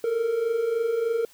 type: tone pair together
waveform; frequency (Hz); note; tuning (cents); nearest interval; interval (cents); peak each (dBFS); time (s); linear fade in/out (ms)
triangle; 440 / 463.3; A4 / A#4; 0 / -11; minor second; 89; -28 / -21; 0.04-1.25; 2
effects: white hiss -55 dBFS RMS until 1.33 s